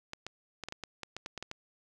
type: clicks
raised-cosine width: 0.2 ms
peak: -22 dBFS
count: 12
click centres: 0.134 / 0.266 / 0.637 / 0.686 / 0.724 / 0.837 / 1.033 / 1.166 / 1.261 / 1.377 / 1.426 / 1.514 s
effects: none